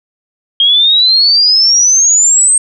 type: exponential sweep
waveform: sine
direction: up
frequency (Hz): 3217 to 8460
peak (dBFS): -5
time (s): 0.6-2.58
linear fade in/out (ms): 2
effects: none